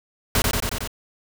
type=noise with echo; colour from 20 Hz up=pink; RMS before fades=-19 dBFS; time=0.35-0.42 s; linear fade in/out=2 ms; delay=91 ms; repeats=5; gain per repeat=-2 dB; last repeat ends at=0.875 s; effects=none